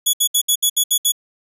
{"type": "tone bursts", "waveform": "10% pulse", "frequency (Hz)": 3386, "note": "G#7", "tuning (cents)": 33, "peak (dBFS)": -5, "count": 8, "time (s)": [0.06, 1.121], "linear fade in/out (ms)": 10, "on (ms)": 74, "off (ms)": 67, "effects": ["resampled to 32000 Hz"]}